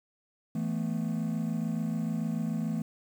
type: chord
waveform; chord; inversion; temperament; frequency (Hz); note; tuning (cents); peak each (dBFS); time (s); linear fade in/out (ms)
triangle; E suspended fourth; none; equal; 164.81 / 220 / 246.9; E3 / A3 / B3; 0 / 0 / 0; -30 / -29 / -34; 0.55-2.82; 5
effects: tanh soft clip ceiling -20 dBFS + 9-bit